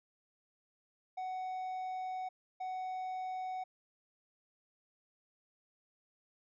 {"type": "tone bursts at uneven times", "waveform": "triangle", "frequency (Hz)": 745, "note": "F#5", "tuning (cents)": 12, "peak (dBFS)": -35, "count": 2, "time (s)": [[1.17, 2.29], [2.6, 3.64]], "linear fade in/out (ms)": 10, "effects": ["resampled to 16000 Hz"]}